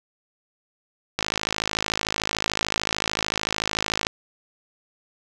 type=click train; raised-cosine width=0.2 ms; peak=-5 dBFS; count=155; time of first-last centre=1.19-4.069 s; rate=53.5 Hz; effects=none